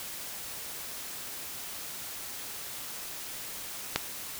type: click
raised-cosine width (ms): 0.2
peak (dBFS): -7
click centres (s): 3.96
effects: white hiss -40 dBFS RMS until 4.39 s